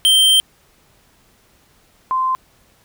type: tone pair in turn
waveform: square / sine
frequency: 3136 / 1038.4 Hz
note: G7 / C6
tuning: 0 / -13 cents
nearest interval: octave + perfect fifth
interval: 1913 cents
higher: first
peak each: -10 / -15 dBFS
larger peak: first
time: 0.05-0.4 / 2.11-2.35 s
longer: first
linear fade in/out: 0 ms
effects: pink hiss -55 dBFS RMS until 2.84 s